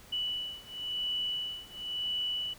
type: beating tone pair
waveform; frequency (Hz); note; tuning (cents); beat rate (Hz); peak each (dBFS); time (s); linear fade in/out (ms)
sine; 2960 / 2960.96; F#7 / F#7; 0 / +1; 0.96; -36 / -35; 0.12-2.54; 10
effects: pink hiss -54 dBFS RMS until 2.58 s